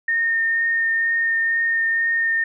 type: tone with vibrato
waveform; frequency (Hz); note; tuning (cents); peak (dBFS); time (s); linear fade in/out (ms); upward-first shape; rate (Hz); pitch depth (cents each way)
sine; 1830; A#6; -32; -17; 0.08-2.44; 5; triangle; 2.1; 11
effects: none